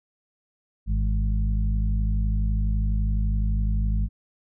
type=harmonic tone with a mistuned harmonic; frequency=51.91 Hz; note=G#1; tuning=in tune; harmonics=1 / 2 / 3 / 4; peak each=-21 / -29 / -34 / -34 dBFS; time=0.86-4.09 s; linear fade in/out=50 ms; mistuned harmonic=3; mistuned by=+47 cents; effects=none